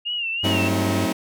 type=tone with vibrato; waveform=sine; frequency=2794 Hz; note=F7; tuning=in tune; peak=-23 dBFS; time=0.05-0.69 s; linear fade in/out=20 ms; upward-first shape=sine; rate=3 Hz; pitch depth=84 cents each way
type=tone; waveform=40% pulse; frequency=98.3 Hz; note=G2; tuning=5 cents sharp; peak=-23 dBFS; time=0.43-1.06 s; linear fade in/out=10 ms
type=chord; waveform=sawtooth; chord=F# diminished seventh; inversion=none; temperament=just; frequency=185 / 222 / 266.4 / 319.7 Hz; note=F#3 / A3 / C4 / Eb4; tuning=0 / +16 / +31 / +47 cents; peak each=-24 / -24 / -22 / -21 dBFS; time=0.44-1.13 s; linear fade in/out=10 ms
effects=none